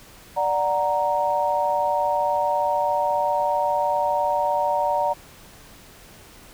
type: chord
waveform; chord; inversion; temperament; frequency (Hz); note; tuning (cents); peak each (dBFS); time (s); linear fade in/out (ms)
sine; D augmented; none; equal; 587.3 / 740 / 932.3; D5 / F#5 / A#5; 0 / 0 / 0; -24 / -25 / -22; 0.36-5.14; 20
effects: pink hiss -47 dBFS RMS until 6.53 s